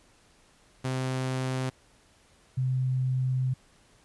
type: tone pair in turn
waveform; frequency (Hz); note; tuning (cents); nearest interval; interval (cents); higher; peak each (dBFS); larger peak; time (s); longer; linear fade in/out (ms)
sawtooth / sine; 130 / 129.18; C3 / C3; -11 / -22; unison; 11; first; -24; neither; 0.84-1.7 / 2.57-3.54; second; 10
effects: pink hiss -61 dBFS RMS until 4.04 s + resampled to 24000 Hz